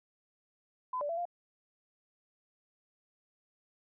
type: tone with pitch steps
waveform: sine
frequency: 1011 / 583 / 672 / 699 Hz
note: B5 / D5 / E5 / F5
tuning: +40 / -13 / +33 / +1 cents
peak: -32 dBFS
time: 0.93-1.254 s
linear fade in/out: 5 ms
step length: 81 ms
effects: none